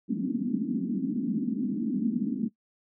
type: band-pass noise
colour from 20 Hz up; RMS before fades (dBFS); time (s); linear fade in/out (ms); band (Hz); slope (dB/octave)
pink; -29; 0.08-2.49; 20; 200 to 280; 48
effects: noise-tail reverb RT60 0.1 s tail -19 dB re dry